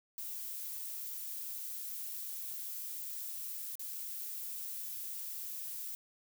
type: noise with dropouts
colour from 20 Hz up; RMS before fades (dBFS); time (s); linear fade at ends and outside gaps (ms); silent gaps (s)
violet; -42; 0.18-5.95; 0; 3.754-3.795
effects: none